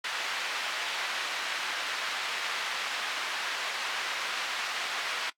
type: band-pass noise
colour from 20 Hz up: pink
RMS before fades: -34 dBFS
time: 0.04-5.3 s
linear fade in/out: 5 ms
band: 1300 to 3700 Hz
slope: 12 dB/octave
effects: noise-tail reverb RT60 0.1 s tail -23 dB re dry + AAC 64 kbps